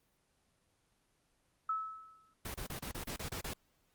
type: tone with exponential decay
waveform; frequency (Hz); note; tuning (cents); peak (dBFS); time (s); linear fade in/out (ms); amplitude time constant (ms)
sine; 1300; E6; -24; -30; 1.69-2.34; 5; 140
type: noise bursts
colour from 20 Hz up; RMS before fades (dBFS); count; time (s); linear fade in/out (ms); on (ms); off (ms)
pink; -41; 9; 2.45-3.535; 5; 93; 31
effects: pink hiss -75 dBFS RMS until 3.94 s + Opus 24 kbps